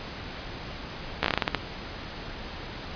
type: slowing click train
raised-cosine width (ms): 0.3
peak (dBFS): -6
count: 10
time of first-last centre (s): 1.23-1.547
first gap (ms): 14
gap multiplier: 1.22
effects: pink hiss -38 dBFS RMS until 2.95 s + resampled to 11025 Hz